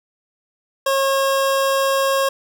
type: tone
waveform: 25% pulse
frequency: 543 Hz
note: C#5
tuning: 36 cents flat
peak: -12 dBFS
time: 0.86-2.29 s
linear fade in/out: 5 ms
effects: none